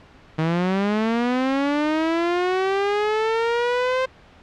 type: linear sweep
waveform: sawtooth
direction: up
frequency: 155.56 to 523.3 Hz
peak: -15 dBFS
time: 0.38-4.06 s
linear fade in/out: 10 ms
effects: pink hiss -49 dBFS RMS until 4.42 s + low-pass 3000 Hz 12 dB/octave

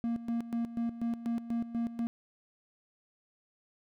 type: tone with tremolo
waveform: triangle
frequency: 233.1 Hz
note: A#3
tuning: in tune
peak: -27 dBFS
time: 0.04-2.07 s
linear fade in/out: 0 ms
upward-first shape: square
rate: 4.1 Hz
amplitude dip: 75%
effects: none

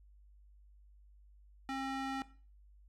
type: tone with band-pass filter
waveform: square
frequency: 268.4 Hz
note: C4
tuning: 44 cents sharp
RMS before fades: -39 dBFS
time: 1.69-2.22 s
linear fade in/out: 0 ms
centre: 1300 Hz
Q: 0.52
effects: noise-tail reverb RT60 0.4 s tail -17 dB re dry + added 50 Hz sine -58 dBFS peak until 2.88 s

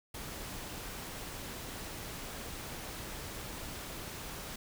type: noise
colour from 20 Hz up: pink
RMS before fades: -43 dBFS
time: 0.14-4.56 s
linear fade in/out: 5 ms
effects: none

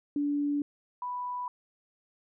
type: tone pair in turn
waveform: sine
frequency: 289.1 / 988 Hz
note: D4 / B5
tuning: -27 / 0 cents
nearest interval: octave + major sixth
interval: 2127 cents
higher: second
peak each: -26 / -32 dBFS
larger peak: first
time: 0.16-0.62 / 1.02-1.48 s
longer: neither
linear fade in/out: 2 ms
effects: none

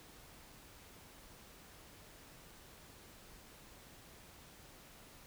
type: silence
effects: pink hiss -58 dBFS RMS until 5.26 s

